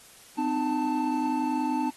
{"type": "tone cluster", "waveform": "triangle", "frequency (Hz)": [254.9, 305.4, 884], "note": ["C4", "D#4", "A5"], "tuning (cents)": [-45, -32, 8], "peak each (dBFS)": -27, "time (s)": [0.37, 1.91], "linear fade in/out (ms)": 20, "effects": ["white hiss -52 dBFS RMS until 1.96 s", "AAC 32 kbps"]}